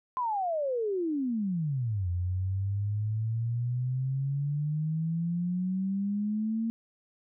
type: exponential two-way sweep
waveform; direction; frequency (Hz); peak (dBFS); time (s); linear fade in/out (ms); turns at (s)
sine; down then up; 1040 to 87.31 to 229.1; -27; 0.17-6.7; 0; 2.09
effects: none